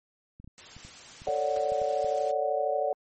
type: clicks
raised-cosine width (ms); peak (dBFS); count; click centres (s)
5; -35; 10; 0.4 / 0.444 / 0.476 / 0.766 / 0.85 / 1.219 / 1.285 / 1.72 / 1.817 / 2.045
type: noise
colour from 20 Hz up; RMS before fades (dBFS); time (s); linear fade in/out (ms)
white; -47; 0.58-2.31; 0
type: chord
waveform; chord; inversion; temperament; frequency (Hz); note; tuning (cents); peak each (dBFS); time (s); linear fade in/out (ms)
sine; D major seventh; second; equal with one note detuned; 445.1 / 554.4 / 587.3 / 740; A4 / C#5 / D5 / F#5; +20 / 0 / 0 / 0; -33 / -31 / -29 / -30; 1.27-2.93; 2
type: noise with exponential decay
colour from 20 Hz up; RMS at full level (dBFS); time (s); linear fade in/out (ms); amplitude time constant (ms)
pink; -40; 1.56-1.65; 1; 19
effects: low-pass 12000 Hz 12 dB/octave + MP3 32 kbps